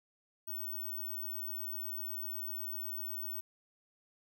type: tone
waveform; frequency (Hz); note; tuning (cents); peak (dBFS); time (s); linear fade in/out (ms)
sine; 15804; B9; 0; -37; 0.47-3.41; 10
effects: 11-bit